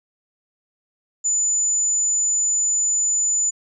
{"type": "tone", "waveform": "sine", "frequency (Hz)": 7000, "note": "A8", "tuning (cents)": -10, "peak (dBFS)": -17, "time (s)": [1.24, 3.51], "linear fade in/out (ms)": 20, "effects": []}